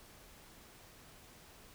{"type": "silence", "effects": ["pink hiss -58 dBFS RMS until 1.74 s"]}